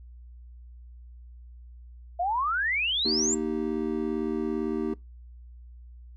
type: exponential sweep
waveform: sine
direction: up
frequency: 672 to 7610 Hz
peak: -24 dBFS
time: 2.19-3.35 s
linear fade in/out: 10 ms
type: chord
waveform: triangle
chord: Eb major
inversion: second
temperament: just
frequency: 233.3 / 311.1 / 388.9 Hz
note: Bb3 / Eb4 / G4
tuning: +2 / 0 / -14 cents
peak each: -29 dBFS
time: 3.05-4.94 s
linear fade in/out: 5 ms
effects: noise-tail reverb RT60 0.2 s tail -23 dB re dry + added 60 Hz sine -44 dBFS peak until 6.16 s